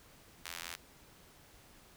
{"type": "tone with high-pass filter", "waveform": "sawtooth", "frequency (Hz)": 84.8, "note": "E2", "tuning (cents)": 50, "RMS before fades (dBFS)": -45, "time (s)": [0.45, 0.76], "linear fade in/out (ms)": 0, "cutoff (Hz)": 1800, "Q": 0.67, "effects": ["pink hiss -60 dBFS RMS until 1.96 s"]}